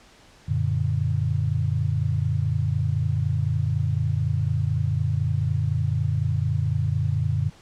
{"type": "chord", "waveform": "sine", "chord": "Gb augmented", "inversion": "none", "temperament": "equal with one note detuned", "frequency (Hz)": [92.5, 116.54, 146.32], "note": ["Gb2", "Bb2", "D3"], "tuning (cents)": [0, 0, -6], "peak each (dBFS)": -25, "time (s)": [0.48, 7.5], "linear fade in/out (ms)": 10, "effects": ["pink hiss -52 dBFS RMS until 7.61 s", "low-pass 7000 Hz 12 dB/octave"]}